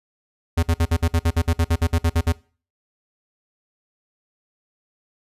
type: tone bursts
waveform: square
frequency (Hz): 83.4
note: E2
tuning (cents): +21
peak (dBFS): -16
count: 16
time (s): 0.57-2.325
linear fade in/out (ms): 10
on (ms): 60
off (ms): 53
effects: noise-tail reverb RT60 0.4 s tail -22 dB re dry + resampled to 32000 Hz